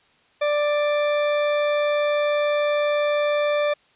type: tone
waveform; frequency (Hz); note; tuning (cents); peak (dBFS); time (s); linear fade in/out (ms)
40% pulse; 589; D5; +5; -18; 0.41-3.74; 10
effects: white hiss -59 dBFS RMS until 3.95 s + resampled to 8000 Hz